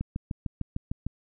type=click train; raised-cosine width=5 ms; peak=-18 dBFS; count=8; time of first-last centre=0.01-1.066 s; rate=6.63 Hz; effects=none